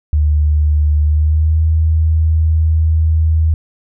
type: tone with pitch glide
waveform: sine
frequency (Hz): 75.1 to 79.57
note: D2 to D#2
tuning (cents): +39 to +39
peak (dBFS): -9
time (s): 0.13-3.54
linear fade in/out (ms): 0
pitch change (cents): +100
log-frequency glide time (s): 1.02-1.62
effects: none